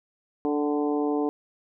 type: harmonic tone with a mistuned harmonic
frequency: 146.83 Hz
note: D3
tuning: in tune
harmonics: 2 / 3 / 4 / 5 / 6 / 7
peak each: -25 / -27 / -38 / -33 / -38 / -40 dBFS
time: 0.45-1.29 s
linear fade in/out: 0 ms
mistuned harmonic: 5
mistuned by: +26 cents
effects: none